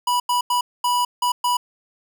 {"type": "tone bursts at uneven times", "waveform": "square", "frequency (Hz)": 980, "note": "B5", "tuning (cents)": -14, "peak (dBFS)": -18, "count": 6, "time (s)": [[0.07, 0.2], [0.29, 0.41], [0.5, 0.61], [0.84, 1.05], [1.22, 1.32], [1.44, 1.57]], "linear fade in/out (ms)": 5, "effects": []}